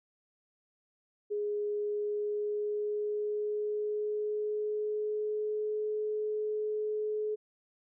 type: tone with pitch glide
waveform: sine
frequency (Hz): 415.3 to 426.2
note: G#4 to G#4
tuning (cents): 0 to +45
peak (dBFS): -30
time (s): 1.3-7.36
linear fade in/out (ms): 20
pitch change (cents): +45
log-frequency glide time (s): 1.64-5.87
effects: none